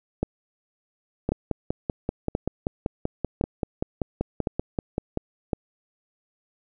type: two click trains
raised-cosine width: 2 ms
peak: -11 / -10 dBFS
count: 21 / 6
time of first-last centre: 1.32-5.174 / 0.23-5.532 s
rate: 5.19 / 0.943 Hz
effects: none